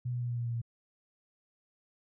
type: tone with pitch steps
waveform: sine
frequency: 123.47 / 122.33 / 121.21 / 120.09 / 118.99 / 117.89 / 116.81 Hz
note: B2 / B2 / B2 / B2 / A#2 / A#2 / A#2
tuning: 0 / -16 / -32 / -48 / +36 / +20 / +4 cents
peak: -31 dBFS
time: 0.05-0.617 s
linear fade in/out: 10 ms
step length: 81 ms
effects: none